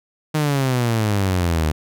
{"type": "exponential sweep", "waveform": "sawtooth", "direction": "down", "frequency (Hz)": [156.2, 75.3], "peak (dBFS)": -13, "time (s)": [0.34, 1.72], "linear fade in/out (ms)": 10, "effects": []}